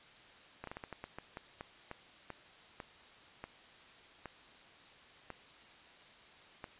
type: slowing click train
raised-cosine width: 0.5 ms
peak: -28 dBFS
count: 17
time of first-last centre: 0.64-6.642 s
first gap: 33 ms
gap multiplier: 1.28
effects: white hiss -58 dBFS RMS until 6.79 s + resampled to 8000 Hz